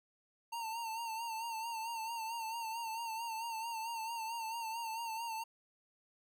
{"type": "tone with vibrato", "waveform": "square", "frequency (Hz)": 909, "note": "A#5", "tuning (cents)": -44, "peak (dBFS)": -39, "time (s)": [0.52, 5.44], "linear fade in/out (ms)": 10, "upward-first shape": "sine", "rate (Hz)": 4.5, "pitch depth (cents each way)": 54, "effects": []}